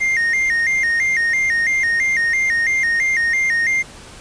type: tone with vibrato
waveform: triangle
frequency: 1975.5 Hz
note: B6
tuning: in tune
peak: -13 dBFS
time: 0-3.83 s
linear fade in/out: 20 ms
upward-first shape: square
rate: 3 Hz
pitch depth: 110 cents each way
effects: pink hiss -39 dBFS RMS until 4.2 s + resampled to 22050 Hz